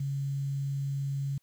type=tone with quantisation; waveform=sine; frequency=138.59 Hz; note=C#3; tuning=in tune; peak=-29 dBFS; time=0-1.38 s; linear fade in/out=5 ms; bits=9; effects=white hiss -74 dBFS RMS until 1.42 s